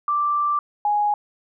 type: tone pair in turn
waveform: sine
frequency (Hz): 1174.7 / 830.6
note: D6 / G#5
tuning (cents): 0 / 0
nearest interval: tritone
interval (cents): 600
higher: first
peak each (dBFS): -18 / -17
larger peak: second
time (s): 0.08-0.59 / 0.85-1.14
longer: first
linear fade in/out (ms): 2
effects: none